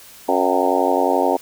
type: harmonic tone with a mistuned harmonic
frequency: 91.3 Hz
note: F#2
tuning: 23 cents flat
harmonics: 3 / 4 / 5 / 6 / 7 / 8 / 9 / 10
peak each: -23 / -23 / -23 / -23 / -23 / -23 / -23 / -23 dBFS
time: 0.28-1.37 s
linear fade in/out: 10 ms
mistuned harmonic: 9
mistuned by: -50 cents
effects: white hiss -43 dBFS RMS until 1.41 s